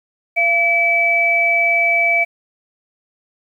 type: tone pair together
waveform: sine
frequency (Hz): 682 / 2299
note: F5 / D7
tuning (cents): -41 / -37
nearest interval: octave + major sixth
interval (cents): 2104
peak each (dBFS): -19 / -13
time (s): 0.36-2.25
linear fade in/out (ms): 20
effects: 8-bit